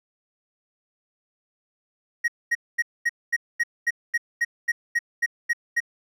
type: tone bursts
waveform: triangle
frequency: 1887 Hz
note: A#6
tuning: 21 cents sharp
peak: -17 dBFS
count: 14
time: 2.24-5.804 s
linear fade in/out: 10 ms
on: 41 ms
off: 230 ms
effects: none